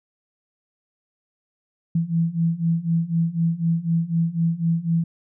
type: beating tone pair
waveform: sine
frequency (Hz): 164.2 / 168.2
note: E3 / E3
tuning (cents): -6 / +35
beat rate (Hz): 4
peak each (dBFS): -23 / -21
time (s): 1.95-5.04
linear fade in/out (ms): 5
effects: none